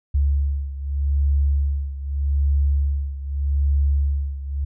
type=beating tone pair; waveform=sine; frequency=70.2 / 71.02 Hz; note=C#2 / C#2; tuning=+22 / +43 cents; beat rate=0.82 Hz; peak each=-19 / -23 dBFS; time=0.14-4.65 s; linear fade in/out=10 ms; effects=none